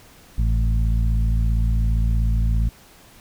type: harmonic tone with a mistuned harmonic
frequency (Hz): 55.4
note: A1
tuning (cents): +13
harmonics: 1 / 2 / 3 / 4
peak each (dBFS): -17 / -24 / -31 / -34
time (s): 0.38-2.69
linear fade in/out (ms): 5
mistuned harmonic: 1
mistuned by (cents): -56
effects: pink hiss -49 dBFS RMS until 3.2 s